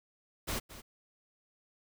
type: noise with echo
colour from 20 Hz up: pink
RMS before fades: -35 dBFS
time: 0.47-0.6 s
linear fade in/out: 20 ms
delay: 220 ms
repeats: 1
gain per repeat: -14 dB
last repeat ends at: 0.82 s
effects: none